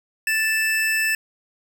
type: tone pair together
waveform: square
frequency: 1760 / 2637 Hz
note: A6 / E7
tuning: 0 / 0 cents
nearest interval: perfect fifth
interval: 700 cents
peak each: -22 / -23 dBFS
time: 0.27-1.15 s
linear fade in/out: 2 ms
effects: none